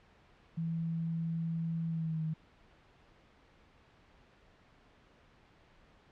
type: tone with pitch glide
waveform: sine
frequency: 164.81 to 158.1 Hz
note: E3 to D#3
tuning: 0 to +28 cents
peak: -32 dBFS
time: 0.57-2.34 s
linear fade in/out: 10 ms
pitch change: -72 cents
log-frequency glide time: 1.87-2.23 s
effects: pink hiss -63 dBFS RMS until 6.11 s + low-pass 3000 Hz 12 dB/octave